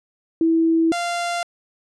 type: tone pair in turn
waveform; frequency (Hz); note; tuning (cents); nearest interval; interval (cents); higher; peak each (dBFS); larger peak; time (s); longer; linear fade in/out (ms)
sine / sawtooth; 327.3 / 693.5; E4 / F5; -12 / -12; octave + minor second; 1300; second; -14 / -18; first; 0.41-0.92 / 0.92-1.43; neither; 2
effects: resampled to 22050 Hz